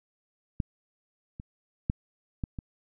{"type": "clicks", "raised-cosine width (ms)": 5, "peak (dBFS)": [-15, -27, -13, -18, -23], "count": 5, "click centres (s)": [0.602, 1.399, 1.899, 2.438, 2.588], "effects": []}